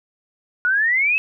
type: exponential sweep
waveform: sine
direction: up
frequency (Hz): 1437 to 2637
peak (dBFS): -15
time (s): 0.65-1.18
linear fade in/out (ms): 0
effects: none

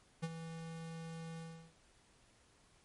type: tone with ADSR envelope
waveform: square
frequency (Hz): 164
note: E3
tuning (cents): -9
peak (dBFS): -35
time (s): 0.22-1.73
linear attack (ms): 18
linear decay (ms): 39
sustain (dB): -10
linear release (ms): 350
effects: pink hiss -68 dBFS RMS until 2.84 s + MP3 48 kbps

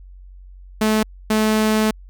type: tone pair in turn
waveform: sawtooth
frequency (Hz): 216.6 / 216.6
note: A3 / A3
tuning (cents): -27 / -27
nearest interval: unison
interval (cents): 0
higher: neither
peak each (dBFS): -11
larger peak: neither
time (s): 0.81-1.03 / 1.3-1.91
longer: second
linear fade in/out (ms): 5
effects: added 46 Hz sine -38 dBFS peak until 2.09 s

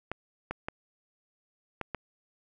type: clicks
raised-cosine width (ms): 0.5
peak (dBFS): -18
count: 5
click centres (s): 0.116 / 0.51 / 0.685 / 1.813 / 1.947
effects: none

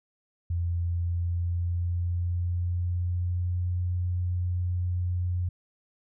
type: tone with pitch glide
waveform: sine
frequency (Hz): 86 to 89.24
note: F2 to F2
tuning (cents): -26 to +38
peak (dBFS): -25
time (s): 0.5-5.49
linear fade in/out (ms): 5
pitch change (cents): +64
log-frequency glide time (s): 0.8-3.77
effects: none

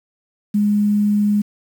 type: tone with quantisation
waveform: sine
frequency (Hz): 207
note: G#3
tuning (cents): -5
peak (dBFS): -13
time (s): 0.54-1.42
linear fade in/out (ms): 10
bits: 7
effects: none

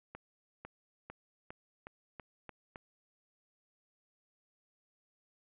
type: accelerating click train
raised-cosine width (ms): 0.5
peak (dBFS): -30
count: 8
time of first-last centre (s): 0.15-2.759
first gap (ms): 500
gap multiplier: 0.9
effects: resampled to 8000 Hz + 12-bit

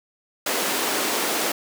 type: high-pass noise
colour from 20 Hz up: pink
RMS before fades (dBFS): -24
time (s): 0.46-1.52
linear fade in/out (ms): 5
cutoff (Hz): 260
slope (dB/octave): 24
effects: none

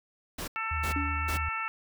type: noise bursts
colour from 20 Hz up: pink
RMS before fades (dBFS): -36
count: 3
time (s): 0.38-1.377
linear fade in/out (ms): 10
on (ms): 99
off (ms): 350
type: harmonic tone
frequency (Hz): 445.2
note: A4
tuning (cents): +20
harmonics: 2 / 3 / 4 / 5 / 6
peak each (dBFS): -40 / -33 / -40 / -38 / -37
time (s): 0.56-1.68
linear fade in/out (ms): 0
type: tone with vibrato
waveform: sine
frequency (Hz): 77.78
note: D#2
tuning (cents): 0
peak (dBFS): -31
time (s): 0.71-1.49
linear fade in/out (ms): 5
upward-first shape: sine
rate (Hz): 8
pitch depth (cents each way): 33
type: tone with exponential decay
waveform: triangle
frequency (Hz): 285.4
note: D4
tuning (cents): -49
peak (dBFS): -27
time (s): 0.96-1.47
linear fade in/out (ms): 2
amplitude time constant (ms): 110
effects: none

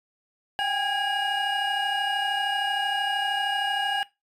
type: tone cluster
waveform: triangle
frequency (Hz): 780 / 813 / 1645 / 2873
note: G5 / G#5 / G#6 / F7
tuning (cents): -9 / -37 / -17 / +48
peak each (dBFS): -27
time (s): 0.59-4.03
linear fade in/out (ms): 0
effects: noise-tail reverb RT60 0.2 s tail -18 dB re dry + tanh soft clip ceiling -14 dBFS

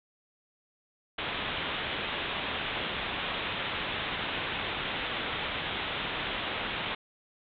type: low-pass noise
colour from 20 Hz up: white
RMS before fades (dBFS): -34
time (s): 1.18-6.95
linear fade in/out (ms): 5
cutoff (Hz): 3700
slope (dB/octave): 96
effects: none

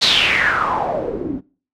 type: noise with low-pass filter sweep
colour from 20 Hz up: white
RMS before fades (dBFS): -18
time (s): 0.01-1.41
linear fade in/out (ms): 20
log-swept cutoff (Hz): 4400 to 240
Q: 5.5
effects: noise-tail reverb RT60 0.4 s tail -22 dB re dry

